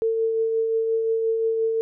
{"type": "tone with tremolo", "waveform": "sine", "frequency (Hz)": 449.6, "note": "A4", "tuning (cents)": 37, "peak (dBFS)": -18, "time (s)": [0.02, 1.81], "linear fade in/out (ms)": 0, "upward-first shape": "triangle", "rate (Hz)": 5.7, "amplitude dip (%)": 35, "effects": []}